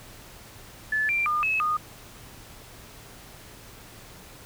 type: tone with pitch steps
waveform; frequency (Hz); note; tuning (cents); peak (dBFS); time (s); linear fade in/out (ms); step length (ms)
sine; 1733 / 2364 / 1211 / 2585 / 1229; A6 / D7 / D#6 / E7 / D#6; -27 / +11 / -47 / -34 / -22; -22; 0.92-1.77; 5; 170
effects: added 110 Hz sine -55 dBFS peak until 4.45 s + pink hiss -47 dBFS RMS until 4.45 s